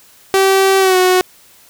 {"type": "tone with pitch glide", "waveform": "sawtooth", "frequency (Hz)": [386.1, 367.8], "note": ["G4", "F#4"], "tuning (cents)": [-26, -10], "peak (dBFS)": -5, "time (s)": [0.34, 1.21], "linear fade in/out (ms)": 0, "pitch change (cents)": -84, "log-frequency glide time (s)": [0.79, 0.97], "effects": ["white hiss -46 dBFS RMS until 1.69 s"]}